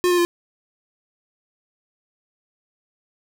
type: tone with pitch steps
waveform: square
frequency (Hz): 358.4 / 353.7 / 346.9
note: F4 / F4 / F4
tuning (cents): +45 / +22 / -12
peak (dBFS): -16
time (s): 0.04-0.25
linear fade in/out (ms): 0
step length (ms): 70
effects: none